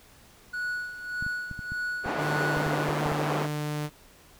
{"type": "tone with tremolo", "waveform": "triangle", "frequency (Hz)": 1468, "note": "F#6", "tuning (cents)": -14, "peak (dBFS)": -26, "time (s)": [0.53, 2.85], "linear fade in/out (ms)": 10, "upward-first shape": "sine", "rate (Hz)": 1.7, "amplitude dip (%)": 70}
{"type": "clicks", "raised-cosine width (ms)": 5, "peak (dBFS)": -25, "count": 11, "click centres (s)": [1.225, 1.265, 1.513, 1.592, 1.72, 2.06, 2.571, 2.665, 2.89, 3.062, 3.119]}
{"type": "band-pass noise", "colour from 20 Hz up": "white", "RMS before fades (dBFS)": -30, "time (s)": [2.03, 3.48], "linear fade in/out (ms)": 50, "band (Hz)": [240, 900], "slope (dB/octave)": 12}
{"type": "tone", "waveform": "sawtooth", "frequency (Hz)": 149.6, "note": "D3", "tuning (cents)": 32, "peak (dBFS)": -25, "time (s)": [2.17, 3.9], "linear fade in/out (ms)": 50}
{"effects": ["pink hiss -55 dBFS RMS until 4.39 s"]}